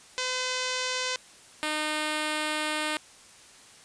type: tone pair in turn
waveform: 5% pulse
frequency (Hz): 509 / 305.7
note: C5 / D#4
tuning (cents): -48 / -30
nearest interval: major sixth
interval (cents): 882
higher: first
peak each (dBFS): -16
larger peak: neither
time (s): 0.18-1.16 / 1.63-2.97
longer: second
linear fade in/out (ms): 0
effects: white hiss -52 dBFS RMS until 3.84 s + resampled to 22050 Hz